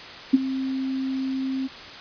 sine tone with ADSR envelope, 264.9 Hz, C4, 22 cents sharp, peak -9 dBFS, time 0.33-1.68 s, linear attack 12 ms, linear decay 26 ms, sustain -15 dB, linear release 21 ms, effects white hiss -39 dBFS RMS until 2 s + resampled to 11025 Hz

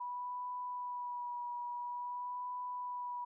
sine tone with vibrato, 979 Hz, B5, 15 cents flat, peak -38 dBFS, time 0-3.25 s, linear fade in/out 10 ms, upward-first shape sine, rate 0.48 Hz, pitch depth 21 cents each way, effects none

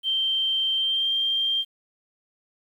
sine tone with pitch glide, 3136 to 3178 Hz, G7 to G7, 0 to +23 cents, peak -21 dBFS, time 0.03-1.65 s, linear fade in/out 50 ms, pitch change +23 cents, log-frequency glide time 0.76-1.1 s, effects 9-bit

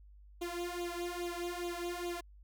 sawtooth tone with flanger, 349.2 Hz, F4, in tune, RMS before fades -39 dBFS, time 0.41-2.21 s, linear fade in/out 10 ms, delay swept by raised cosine 0.28 to 2.58 ms, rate 2.4 Hz, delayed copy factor +0.85, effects added 50 Hz sine -54 dBFS peak until 2.43 s

